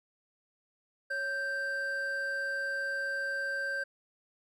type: tone pair together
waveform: triangle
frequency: 554.4 / 1568 Hz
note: C#5 / G6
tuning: 0 / 0 cents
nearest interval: octave + tritone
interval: 1800 cents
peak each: -38 / -30 dBFS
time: 1.1-3.84 s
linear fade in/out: 10 ms
effects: none